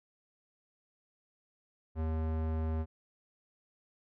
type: tone with low-pass filter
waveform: square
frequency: 79.6 Hz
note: D#2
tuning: 40 cents sharp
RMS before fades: -33 dBFS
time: 1.95-2.86 s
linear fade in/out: 50 ms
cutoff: 1100 Hz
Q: 0.61
effects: none